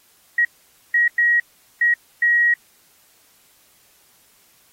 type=tone bursts at uneven times; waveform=sine; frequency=1900 Hz; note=A#6; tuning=33 cents sharp; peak=-13 dBFS; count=5; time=0.38-0.45 / 0.94-1.08 / 1.18-1.4 / 1.81-1.94 / 2.22-2.54 s; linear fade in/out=5 ms; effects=white hiss -56 dBFS RMS until 4.72 s + AAC 48 kbps